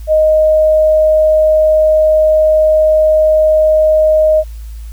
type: tone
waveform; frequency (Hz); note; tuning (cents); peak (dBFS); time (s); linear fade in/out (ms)
sine; 622.3; D#5; 0; -6; 0.07-4.44; 50
effects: added 55 Hz sine -24 dBFS peak until 4.92 s + white hiss -46 dBFS RMS until 4.92 s